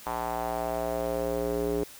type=tone with band-pass filter sweep; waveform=square; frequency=59 Hz; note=A#1; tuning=22 cents sharp; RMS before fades=-30 dBFS; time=0.06-1.84 s; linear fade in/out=5 ms; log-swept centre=920 to 400 Hz; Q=3.3; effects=white hiss -48 dBFS RMS until 1.99 s